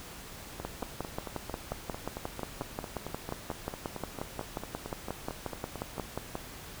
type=two click trains; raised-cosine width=1 ms; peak=-23 / -19 dBFS; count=25 / 33; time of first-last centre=0.6-5.981 / 0.65-6.354 s; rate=4.46 / 5.61 Hz; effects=pink hiss -46 dBFS RMS until 6.8 s